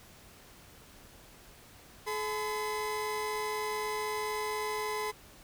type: tone pair together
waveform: 30% pulse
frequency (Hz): 427.2 / 1016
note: G#4 / B5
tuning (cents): +49 / +49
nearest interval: octave + minor third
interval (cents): 1500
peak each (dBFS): -32 / -33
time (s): 2.06-5.12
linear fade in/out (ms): 20
effects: pink hiss -55 dBFS RMS until 5.43 s